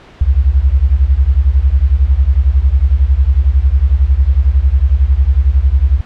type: beating tone pair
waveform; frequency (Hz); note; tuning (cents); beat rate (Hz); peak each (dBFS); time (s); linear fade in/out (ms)
sine; 61.74 / 72.74; B1 / D2; 0 / -16; 11; -10; 0.21-6.01; 5
effects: pink hiss -39 dBFS RMS until 6.05 s + low-pass 3000 Hz 12 dB/octave